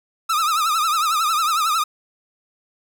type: tone with vibrato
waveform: 45% pulse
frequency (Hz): 1269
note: D#6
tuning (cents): +34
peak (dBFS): -17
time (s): 0.29-1.84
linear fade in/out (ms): 10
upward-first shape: triangle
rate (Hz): 11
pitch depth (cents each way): 130
effects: none